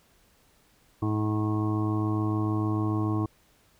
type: harmonic tone with a mistuned harmonic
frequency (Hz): 106.8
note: G#2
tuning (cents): +49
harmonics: 1 / 2 / 3 / 4 / 6 / 7 / 8 / 9 / 10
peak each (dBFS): -27 / -35 / -28 / -40 / -45 / -42 / -47 / -44 / -37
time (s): 1.02-3.26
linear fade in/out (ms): 5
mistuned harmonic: 10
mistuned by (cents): +32
effects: pink hiss -63 dBFS RMS until 3.79 s